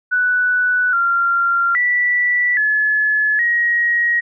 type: tone with pitch steps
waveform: sine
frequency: 1485 / 1383 / 1961 / 1713 / 1892 Hz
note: F#6 / F6 / B6 / A6 / A#6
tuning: +6 / -17 / -13 / -47 / +25 cents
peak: -13 dBFS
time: 0.11-4.21 s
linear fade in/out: 20 ms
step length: 820 ms
effects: none